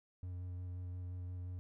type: tone with vibrato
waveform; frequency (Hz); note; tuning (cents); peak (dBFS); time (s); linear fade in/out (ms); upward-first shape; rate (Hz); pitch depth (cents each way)
triangle; 90; F#2; -47; -39; 0.23-1.59; 0; square; 5.7; 12
effects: none

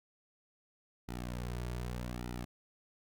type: tone with flanger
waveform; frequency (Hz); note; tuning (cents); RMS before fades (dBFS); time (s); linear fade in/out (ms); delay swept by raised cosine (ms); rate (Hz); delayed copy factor
sawtooth; 60.6; B1; -32; -40; 1.08-2.45; 10; 1.8 to 3.9; 0.83; -0.75
effects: none

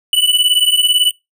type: beating tone pair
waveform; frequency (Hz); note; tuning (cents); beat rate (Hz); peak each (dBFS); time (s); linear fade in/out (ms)
square; 2960 / 2978; F#7 / F#7; 0 / +11; 18; -14; 0.13-1.11; 2
effects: noise-tail reverb RT60 0.2 s tail -22 dB re dry

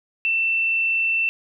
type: tone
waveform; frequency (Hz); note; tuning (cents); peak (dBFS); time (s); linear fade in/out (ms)
sine; 2679; E7; +27; -18; 0.25-1.29; 0
effects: none

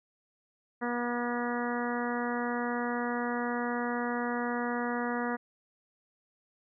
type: harmonic tone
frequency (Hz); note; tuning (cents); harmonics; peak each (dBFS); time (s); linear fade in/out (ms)
241; B3; -42; 1 / 2 / 3 / 4 / 5 / 6 / 7 / 8; -33 / -36 / -38 / -39 / -40 / -41 / -41 / -42; 0.81-5.37; 20
effects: none

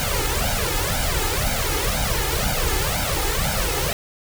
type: noise with flanger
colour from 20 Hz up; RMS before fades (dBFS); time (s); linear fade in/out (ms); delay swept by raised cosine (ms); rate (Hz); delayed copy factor
pink; -22; 0-3.93; 0; 1.3 to 2.4; 2; +0.9
effects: none

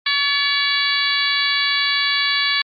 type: harmonic tone with a mistuned harmonic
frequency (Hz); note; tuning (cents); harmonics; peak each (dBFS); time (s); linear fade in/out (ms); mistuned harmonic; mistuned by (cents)
566; C#5; +36; 2 / 3 / 4 / 5 / 6 / 7 / 8; -27 / -22 / -22 / -28 / -23 / -23 / -24; 0.06-2.62; 5; 3; +22
effects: MP3 32 kbps

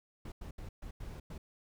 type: noise bursts at uneven times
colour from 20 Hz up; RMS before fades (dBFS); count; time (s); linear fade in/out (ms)
brown; -44; 6; 0.25-0.32 / 0.41-0.51 / 0.58-0.69 / 0.82-0.91 / 1-1.2 / 1.3-1.38; 5
effects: none

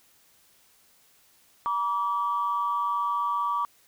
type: tone pair together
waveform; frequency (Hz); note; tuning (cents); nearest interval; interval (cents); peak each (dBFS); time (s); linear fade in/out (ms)
sine; 957.2 / 1155; A#5 / D6; +46 / -29; minor third; 325; -28 / -25; 1.66-3.65; 0
effects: tanh soft clip ceiling -17 dBFS + white hiss -61 dBFS RMS until 3.87 s

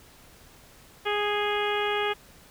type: harmonic tone with a mistuned harmonic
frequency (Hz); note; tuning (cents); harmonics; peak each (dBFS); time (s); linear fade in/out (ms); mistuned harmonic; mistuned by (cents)
413.8; G#4; -6; 1 / 2 / 3 / 4 / 5 / 6 / 7 / 8; -28 / -31 / -33 / -34 / -35 / -36 / -36 / -37; 1.05-2.14; 20; 5; +23
effects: pink hiss -53 dBFS RMS until 2.5 s

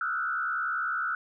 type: tone with frequency modulation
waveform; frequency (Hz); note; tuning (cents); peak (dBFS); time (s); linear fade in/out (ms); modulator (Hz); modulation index
sine; 1400; F6; +4; -27; 0.01-1.15; 2; 69.5; 1.6
effects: none

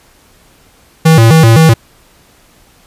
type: tone with vibrato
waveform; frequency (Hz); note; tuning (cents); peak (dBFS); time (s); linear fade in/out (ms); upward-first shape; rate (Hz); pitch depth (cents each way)
square; 135.4; C#3; -40; -3; 1.05-1.74; 10; square; 3.9; 300
effects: pink hiss -46 dBFS RMS until 2.86 s + resampled to 32000 Hz

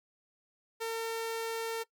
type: tone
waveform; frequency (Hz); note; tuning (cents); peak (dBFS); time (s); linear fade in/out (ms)
sawtooth; 453.9; A#4; -46; -29; 0.8-1.84; 20
effects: noise-tail reverb RT60 0.1 s tail -20 dB re dry

